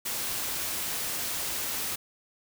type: noise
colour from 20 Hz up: white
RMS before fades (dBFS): -32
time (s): 0.05-1.96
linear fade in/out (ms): 10
effects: none